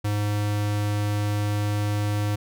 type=tone; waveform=square; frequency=103.83 Hz; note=G#2; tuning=in tune; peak=-23 dBFS; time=0.04-2.36 s; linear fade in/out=10 ms; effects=none